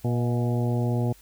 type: harmonic tone with a mistuned harmonic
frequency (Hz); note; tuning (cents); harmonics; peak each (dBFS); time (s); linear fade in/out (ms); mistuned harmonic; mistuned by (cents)
120; B2; -49; 1 / 2 / 3 / 4 / 5 / 6 / 7; -23 / -29 / -33 / -35 / -37 / -39 / -40; 0.04-1.13; 10; 5; +50
effects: added 50 Hz sine -55 dBFS peak until 1.21 s + white hiss -55 dBFS RMS until 1.21 s